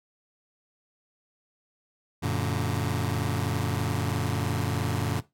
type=chord; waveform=sawtooth; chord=Gb augmented; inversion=none; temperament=just; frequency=92.5 / 115.62 / 144.53 Hz; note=Gb2 / Bb2 / D3; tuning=0 / -14 / -27 cents; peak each=-26 dBFS; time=2.22-5.21 s; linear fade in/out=20 ms; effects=noise-tail reverb RT60 0.2 s tail -18 dB re dry + AAC 64 kbps